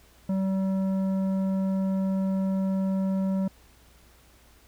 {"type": "tone with tanh clipping", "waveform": "sine", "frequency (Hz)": 191.5, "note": "G3", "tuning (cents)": -40, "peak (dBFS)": -25, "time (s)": [0.29, 3.48], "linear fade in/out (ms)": 5, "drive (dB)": 10, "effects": ["added 60 Hz sine -58 dBFS peak until 4.67 s", "pink hiss -58 dBFS RMS until 4.67 s"]}